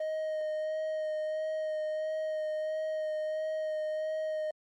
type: tone with vibrato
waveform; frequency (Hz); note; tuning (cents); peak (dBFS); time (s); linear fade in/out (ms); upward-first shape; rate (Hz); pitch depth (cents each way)
triangle; 622.3; D#5; 0; -29; 0-4.51; 5; sine; 1.5; 14
effects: Opus 24 kbps